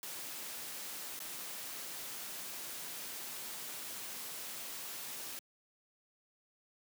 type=noise with dropouts; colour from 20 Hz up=white; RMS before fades=-44 dBFS; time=0.03-5.39 s; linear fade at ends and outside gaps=0 ms; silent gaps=1.191-1.202 s; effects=high-pass 150 Hz 12 dB/octave